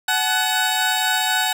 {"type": "tone cluster", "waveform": "25% pulse", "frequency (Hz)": [747, 861, 1490, 3766], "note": ["F#5", "A5", "F#6", "A#7"], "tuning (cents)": [16, -38, 12, 17], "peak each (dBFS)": -20, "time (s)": [0.08, 1.53], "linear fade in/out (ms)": 5, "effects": []}